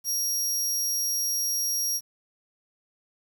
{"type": "tone", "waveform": "25% pulse", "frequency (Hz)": 5640, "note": "F8", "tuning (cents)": 16, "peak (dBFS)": -20, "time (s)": [0.04, 2.01], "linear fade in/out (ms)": 50, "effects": ["9-bit"]}